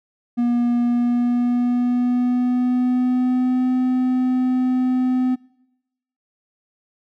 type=tone with pitch glide; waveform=triangle; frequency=240 to 254.3 Hz; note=B3 to C4; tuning=-49 to -49 cents; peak=-14 dBFS; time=0.37-5.36 s; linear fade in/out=20 ms; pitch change=+100 cents; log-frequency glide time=0.82-3.71 s; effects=noise-tail reverb RT60 0.9 s tail -23 dB re dry